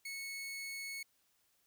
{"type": "tone", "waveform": "sawtooth", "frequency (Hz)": 2202, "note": "C#7", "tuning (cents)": -12, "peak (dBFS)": -38, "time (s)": [0.05, 1.03], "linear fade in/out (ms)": 5, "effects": ["white hiss -75 dBFS RMS until 1.66 s"]}